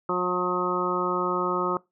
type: harmonic tone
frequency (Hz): 180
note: F#3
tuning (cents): -47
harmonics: 1 / 2 / 3 / 4 / 5 / 6 / 7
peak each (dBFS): -33 / -28 / -32 / -39 / -32 / -31 / -28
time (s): 0.09-1.77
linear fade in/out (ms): 2
effects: noise-tail reverb RT60 0.2 s tail -22 dB re dry